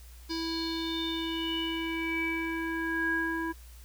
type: tone with low-pass filter sweep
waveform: square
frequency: 328.3 Hz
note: E4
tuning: 7 cents flat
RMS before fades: -32 dBFS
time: 0.29-3.53 s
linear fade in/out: 20 ms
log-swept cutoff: 4800 to 1400 Hz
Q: 9.5
effects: added 60 Hz sine -47 dBFS peak until 3.84 s + white hiss -57 dBFS RMS until 3.84 s